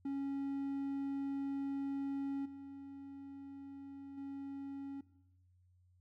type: tone with level steps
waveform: triangle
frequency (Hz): 276.3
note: C#4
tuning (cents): -6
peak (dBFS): -34 / -45 / -40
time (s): 0.05-5.01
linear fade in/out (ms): 5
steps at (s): 2.45 / 4.17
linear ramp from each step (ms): 10
effects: noise-tail reverb RT60 0.8 s tail -17 dB re dry + added 90 Hz sine -66 dBFS peak until 6 s